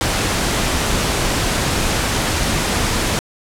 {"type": "noise", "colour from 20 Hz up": "pink", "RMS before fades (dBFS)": -18, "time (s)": [0.01, 3.19], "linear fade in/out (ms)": 0, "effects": ["low-pass 10000 Hz 12 dB/octave"]}